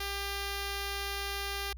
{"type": "tone", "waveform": "5% pulse", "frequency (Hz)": 398.3, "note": "G4", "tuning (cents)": 28, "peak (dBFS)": -23, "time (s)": [0, 1.73], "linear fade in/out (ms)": 5, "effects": ["added 60 Hz sine -41 dBFS peak until 1.77 s"]}